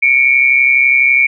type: tone pair together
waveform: sine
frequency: 2226 / 2358 Hz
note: C#7 / D7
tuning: +7 / +6 cents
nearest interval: minor second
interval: 99 cents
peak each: -10 dBFS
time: 0.02-1.27 s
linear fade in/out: 10 ms
effects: none